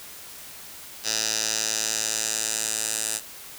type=tone with band-pass filter sweep; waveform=10% pulse; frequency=109.9 Hz; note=A2; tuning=2 cents flat; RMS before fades=-27 dBFS; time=1.03-3.21 s; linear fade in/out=50 ms; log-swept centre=5600 to 8400 Hz; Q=2.5; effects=white hiss -42 dBFS RMS until 3.58 s